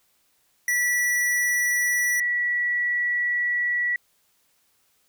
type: tone pair in turn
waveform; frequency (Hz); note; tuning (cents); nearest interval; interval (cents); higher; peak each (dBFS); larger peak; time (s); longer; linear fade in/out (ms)
square / sine; 1953 / 1942.6; B6 / B6; -20 / -29; unison; 9; first; -21; neither; 0.68-2.2 / 2.2-3.96; second; 2
effects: white hiss -66 dBFS RMS until 5.08 s